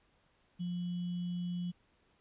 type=tone with sample-and-hold; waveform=sine; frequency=176.5 Hz; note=F3; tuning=19 cents sharp; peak=-34 dBFS; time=0.59-1.72 s; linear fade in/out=20 ms; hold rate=3150 Hz; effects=pink hiss -71 dBFS RMS until 2.2 s + resampled to 8000 Hz